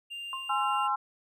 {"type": "tone", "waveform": "triangle", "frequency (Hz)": 2794, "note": "F7", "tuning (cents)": 0, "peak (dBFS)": -35, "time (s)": [0.1, 0.88], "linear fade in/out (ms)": 20}
{"type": "tone with exponential decay", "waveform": "sine", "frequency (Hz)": 1059, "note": "C6", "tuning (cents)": 21, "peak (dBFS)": -31, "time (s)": [0.33, 0.59], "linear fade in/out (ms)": 1, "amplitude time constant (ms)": 56}
{"type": "chord", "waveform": "sine", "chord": "Ab augmented", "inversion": "none", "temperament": "equal with one note detuned", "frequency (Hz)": [830.6, 1046.5, 1346.2], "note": ["Ab5", "C6", "E6"], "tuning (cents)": [0, 0, 36], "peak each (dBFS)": -30, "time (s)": [0.49, 0.96], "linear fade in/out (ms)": 10}
{"effects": []}